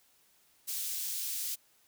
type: high-pass noise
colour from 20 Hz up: white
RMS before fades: -36 dBFS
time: 0.67-1.56 s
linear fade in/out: 20 ms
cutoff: 4000 Hz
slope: 12 dB/octave
effects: white hiss -67 dBFS RMS until 1.87 s